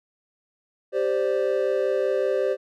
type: chord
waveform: triangle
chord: G suspended fourth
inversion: none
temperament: just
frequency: 392 / 522.7 / 588 Hz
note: G4 / C5 / D5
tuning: 0 / -2 / +2 cents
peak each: -23 / -22 / -25 dBFS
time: 0.92-2.57 s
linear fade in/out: 50 ms
effects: none